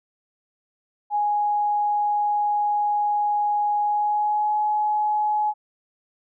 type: tone with pitch glide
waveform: sine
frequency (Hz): 830.6 to 844.6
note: G#5 to G#5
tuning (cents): 0 to +29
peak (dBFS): -19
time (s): 1.1-5.54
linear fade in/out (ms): 50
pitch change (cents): +29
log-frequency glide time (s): 3.81-4.56
effects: none

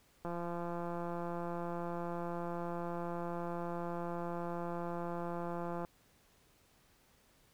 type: click train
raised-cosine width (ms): 1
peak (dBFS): -27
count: 964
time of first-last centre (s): 0.25-5.849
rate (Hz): 172
effects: pink hiss -68 dBFS RMS until 7.53 s

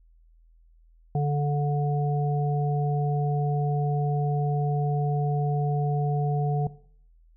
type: harmonic tone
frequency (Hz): 145.5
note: D3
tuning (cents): -16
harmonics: 1 / 3 / 5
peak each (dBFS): -22 / -32 / -31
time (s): 1.15-6.67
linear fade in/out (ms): 2
effects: noise-tail reverb RT60 0.6 s tail -18 dB re dry + added 41 Hz sine -54 dBFS peak until 7.36 s

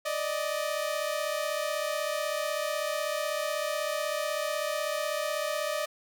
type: tone pair together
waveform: sawtooth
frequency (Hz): 587.3 / 623.4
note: D5 / D#5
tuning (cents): 0 / +3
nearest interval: minor second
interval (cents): 103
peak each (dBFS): -28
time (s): 0.05-5.86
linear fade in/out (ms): 10
effects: none

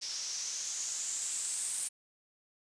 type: noise with low-pass filter sweep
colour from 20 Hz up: blue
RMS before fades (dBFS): -37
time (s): 0.01-1.89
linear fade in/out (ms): 20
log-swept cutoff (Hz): 5400 to 8900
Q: 5.3
effects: resampled to 22050 Hz

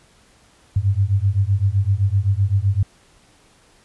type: beating tone pair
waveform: sine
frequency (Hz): 95 / 102.8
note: F#2 / G#2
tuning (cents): +46 / -17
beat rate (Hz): 7.8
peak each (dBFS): -18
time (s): 0.76-2.83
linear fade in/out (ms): 5
effects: pink hiss -54 dBFS RMS until 3.84 s + resampled to 24000 Hz

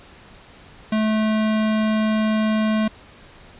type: tone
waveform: square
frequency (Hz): 216.9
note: A3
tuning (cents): -25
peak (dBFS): -18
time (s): 0.92-2.88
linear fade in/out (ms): 5
effects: pink hiss -46 dBFS RMS until 3.59 s + resampled to 8000 Hz

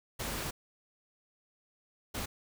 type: noise bursts at uneven times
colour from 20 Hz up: pink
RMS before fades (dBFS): -37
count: 2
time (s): 0.19-0.51 / 2.14-2.26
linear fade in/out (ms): 10
effects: none

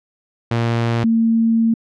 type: tone pair in turn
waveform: sawtooth / sine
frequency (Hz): 116.54 / 227.1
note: A#2 / A#3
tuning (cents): 0 / -45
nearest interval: octave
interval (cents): 1155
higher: second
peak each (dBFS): -12 / -12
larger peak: neither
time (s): 0.51-1.04 / 1.04-1.74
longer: second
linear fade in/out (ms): 5
effects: low-pass 4000 Hz 12 dB/octave

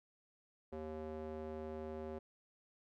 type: tone with band-pass filter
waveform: square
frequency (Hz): 78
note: D#2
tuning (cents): +5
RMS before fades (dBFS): -45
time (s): 0.72-2.19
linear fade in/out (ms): 10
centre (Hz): 460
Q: 1.7
effects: none

